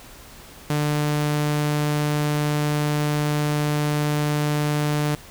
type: tone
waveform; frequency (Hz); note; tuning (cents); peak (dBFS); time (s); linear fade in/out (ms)
sawtooth; 148.7; D3; +22; -16; 0.7-5.15; 2
effects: pink hiss -44 dBFS RMS until 5.3 s